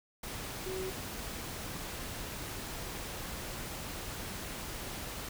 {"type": "tone in noise", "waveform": "sine", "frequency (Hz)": 375.4, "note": "F#4", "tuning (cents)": 25, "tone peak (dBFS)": -36, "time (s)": [0.66, 0.9], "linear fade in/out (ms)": 5, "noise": "pink", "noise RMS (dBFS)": -41, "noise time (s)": [0.23, 5.29], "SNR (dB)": 2, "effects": []}